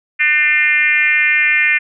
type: tone with frequency modulation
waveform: sine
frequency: 2102 Hz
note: C7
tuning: 7 cents sharp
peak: -10 dBFS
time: 0.19-1.79 s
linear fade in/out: 20 ms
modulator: 301 Hz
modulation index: 1.4
effects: none